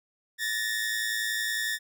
sawtooth tone pair together, 1745 / 1855.8 Hz, A6 / A#6, -15 / -8 cents, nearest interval minor second, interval 107 cents, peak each -27 dBFS, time 0.38-1.79 s, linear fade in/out 50 ms, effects none

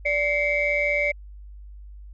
sine tone cluster, 584 / 2105 / 2280 Hz, D5 / C7 / C#7, -10 / +10 / +48 cents, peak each -24 dBFS, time 0.05-1.12 s, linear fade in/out 10 ms, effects tanh soft clip ceiling -12 dBFS + added 50 Hz sine -39 dBFS peak until 2.13 s

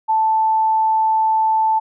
sine tone, 880 Hz, A5, in tune, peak -13 dBFS, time 0.08-1.8 s, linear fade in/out 20 ms, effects none

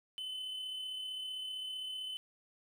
triangle tone with amplitude modulation, 3034 Hz, F#7, 43 cents sharp, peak -36 dBFS, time 0.18-2.17 s, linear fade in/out 0 ms, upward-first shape sine, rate 35.5 Hz, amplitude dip 30%, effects none

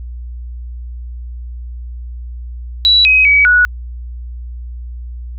sine tone with pitch steps, 3928 / 2531 / 2273 / 1467 Hz, B7 / D#7 / C#7 / F#6, -10 / +29 / +43 / -15 cents, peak -6 dBFS, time 2.85-3.65 s, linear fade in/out 0 ms, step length 200 ms, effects added 60 Hz sine -24 dBFS peak until 5.38 s

